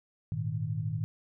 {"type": "chord", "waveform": "sine", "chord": "Ab suspended second", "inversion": "none", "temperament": "equal", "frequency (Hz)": [103.83, 116.54, 155.56], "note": ["Ab2", "Bb2", "Eb3"], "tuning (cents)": [0, 0, 0], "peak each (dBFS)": [-35, -34, -34], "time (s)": [0.32, 1.04], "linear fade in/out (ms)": 0, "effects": []}